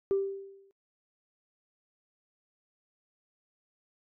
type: tone with exponential decay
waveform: sine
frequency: 392 Hz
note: G4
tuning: in tune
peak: -21 dBFS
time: 0.11-0.71 s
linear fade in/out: 0 ms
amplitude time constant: 130 ms
effects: noise-tail reverb RT60 0.1 s tail -22 dB re dry + tanh soft clip ceiling -20 dBFS